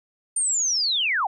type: linear sweep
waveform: sine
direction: down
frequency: 9030 to 700 Hz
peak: -20 dBFS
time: 0.36-1.27 s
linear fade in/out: 5 ms
effects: none